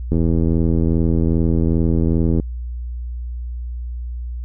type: click train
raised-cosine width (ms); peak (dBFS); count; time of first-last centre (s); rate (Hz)
3; -6; 189; 0.12-2.399; 82.5
effects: added 60 Hz sine -24 dBFS peak until 4.44 s